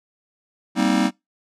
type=chord; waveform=square; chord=C minor seventh; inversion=second; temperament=just; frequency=196.22 / 235.5 / 261.6 / 314 Hz; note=G3 / Bb3 / C4 / Eb4; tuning=+2 / +18 / 0 / +16 cents; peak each=-23 dBFS; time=0.75-1.11 s; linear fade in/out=50 ms; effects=noise-tail reverb RT60 0.2 s tail -25 dB re dry + low-pass 8000 Hz 12 dB/octave